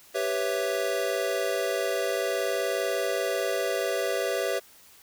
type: chord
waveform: square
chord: C# half-diminished seventh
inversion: second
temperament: equal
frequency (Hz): 392 / 493.9 / 554.4 / 659.3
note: G4 / B4 / C#5 / E5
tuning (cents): 0 / 0 / 0 / 0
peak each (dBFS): -32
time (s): 0.14-4.6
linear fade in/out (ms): 20
effects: white hiss -54 dBFS RMS until 5.02 s